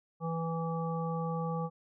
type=harmonic tone; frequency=164.81 Hz; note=E3; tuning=in tune; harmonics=1 / 3 / 5 / 7; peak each=-33 / -38 / -40 / -41 dBFS; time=0.2-1.7 s; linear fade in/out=50 ms; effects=none